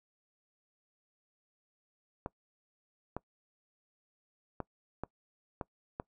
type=clicks; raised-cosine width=1 ms; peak=-22 dBFS; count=6; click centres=2.261 / 3.166 / 4.603 / 5.036 / 5.612 / 5.999 s; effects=noise-tail reverb RT60 0.1 s tail -23 dB re dry